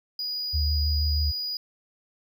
triangle tone, 4913 Hz, D#8, 23 cents flat, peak -27 dBFS, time 0.19-1.57 s, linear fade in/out 2 ms
sine tone with vibrato, 75.7 Hz, D#2, 47 cents flat, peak -22 dBFS, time 0.53-1.32 s, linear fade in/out 20 ms, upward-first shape sine, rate 6.2 Hz, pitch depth 27 cents each way
effects none

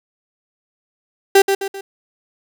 35% pulse tone with echo, 392 Hz, G4, in tune, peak -5 dBFS, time 1.35-1.42 s, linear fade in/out 5 ms, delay 130 ms, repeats 3, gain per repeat -7 dB, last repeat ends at 1.81 s, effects none

